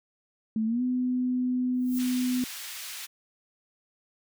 sine tone with pitch glide, 220 to 251.3 Hz, A3 to B3, 0 to +30 cents, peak -24 dBFS, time 0.56-2.44 s, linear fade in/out 2 ms, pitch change +230 cents, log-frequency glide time 0.66-0.82 s
violet noise with exponential growth, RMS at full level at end -35 dBFS, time 1.73-1.99 s, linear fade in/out 5 ms, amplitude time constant 55 ms
pink high-pass noise, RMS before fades -39 dBFS, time 1.98-3.07 s, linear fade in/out 20 ms, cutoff 2200 Hz, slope 12 dB/octave
effects none

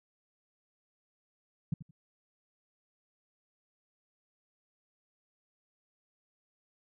sine tone with echo, 155.56 Hz, D#3, in tune, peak -26 dBFS, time 1.72-1.74 s, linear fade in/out 5 ms, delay 85 ms, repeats 2, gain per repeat -14 dB, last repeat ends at 1.91 s, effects none

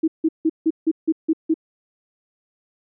sine tone bursts, 320.6 Hz, E4, 48 cents flat, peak -14 dBFS, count 8, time 0.03-1.542 s, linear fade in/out 10 ms, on 49 ms, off 160 ms, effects none

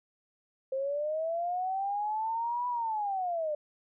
sine linear two-way sweep, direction up then down, 524 to 987.8 to 587 Hz, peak -29 dBFS, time 0.72-3.55 s, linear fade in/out 5 ms, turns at 2.68 s, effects none

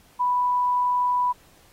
sine tone, 987.8 Hz, B5, in tune, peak -19 dBFS, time 0.19-1.33 s, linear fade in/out 20 ms, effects pink hiss -56 dBFS RMS until 1.72 s + AAC 48 kbps

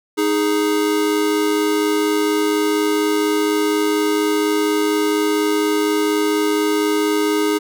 square tone pair together, 311.1 / 415.3 Hz, D#4 / G#4, 0 / 0 cents, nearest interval perfect fourth, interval 500 cents, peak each -19 dBFS, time 0.17-7.59 s, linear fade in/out 20 ms, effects none

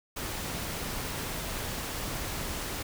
pink noise, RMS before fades -35 dBFS, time 0.16-2.83 s, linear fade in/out 10 ms, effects none

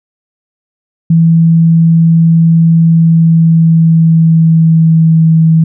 sine tone with pitch glide, 164.81 to 161.51 Hz, E3 to E3, 0 to -35 cents, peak -3 dBFS, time 1.1-5.64 s, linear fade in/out 5 ms, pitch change -35 cents, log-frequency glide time 2.79-5.32 s, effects none

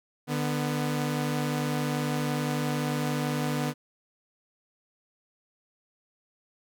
sawtooth tone pair together, 149.21 / 246.9 Hz, D3 / B3, +28 / 0 cents, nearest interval major sixth, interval 872 cents, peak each -25 / -26 dBFS, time 0.27-3.74 s, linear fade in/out 50 ms, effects none

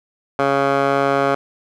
15% pulse tone with band-pass filter, 138.59 Hz, C#3, in tune, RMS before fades -17 dBFS, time 0.39-1.35 s, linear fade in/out 2 ms, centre 900 Hz, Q 1.9, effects none

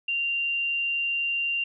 sine tone, 2776 Hz, F7, 11 cents flat, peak -24 dBFS, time 0.08-1.64 s, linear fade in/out 5 ms, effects none

